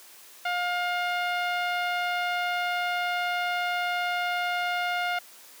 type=tone with low-pass filter; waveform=10% pulse; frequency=710 Hz; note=F5; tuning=28 cents sharp; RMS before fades=-28 dBFS; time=0.45-5.19 s; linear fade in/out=5 ms; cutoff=2300 Hz; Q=0.58; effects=white hiss -50 dBFS RMS until 5.6 s + high-pass 300 Hz 12 dB/octave